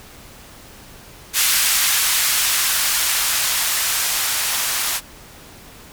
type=noise with band-pass filter sweep; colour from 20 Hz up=violet; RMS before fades=-19 dBFS; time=1.33-5.01 s; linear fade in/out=50 ms; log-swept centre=1500 to 820 Hz; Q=0.8; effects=pink hiss -42 dBFS RMS until 5.92 s